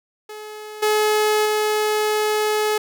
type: tone with level steps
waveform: sawtooth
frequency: 425.9 Hz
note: G#4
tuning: 44 cents sharp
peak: -29 / -12 / -14 dBFS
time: 0.29-2.78 s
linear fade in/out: 5 ms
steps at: 0.82 / 1.45 s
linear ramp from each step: 10 ms
effects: none